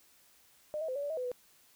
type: tone with pitch steps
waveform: sine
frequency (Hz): 606 / 640 / 514 / 568 / 577 / 637 / 503 / 494.9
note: D#5 / D#5 / C5 / C#5 / D5 / D#5 / B4 / B4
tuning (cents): -46 / +49 / -31 / +42 / -31 / +41 / +32 / +4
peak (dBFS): -33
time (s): 0.74-1.316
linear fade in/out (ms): 0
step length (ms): 72
effects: white hiss -64 dBFS RMS until 1.75 s